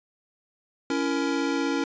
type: chord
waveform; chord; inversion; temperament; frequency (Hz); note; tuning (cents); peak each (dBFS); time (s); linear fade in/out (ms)
square; A# diminished; first; just; 279.7 / 335.6 / 466.2; C#4 / E4 / A#4; +16 / +31 / 0; -27 / -30 / -32; 0.9-1.84; 2
effects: resampled to 16000 Hz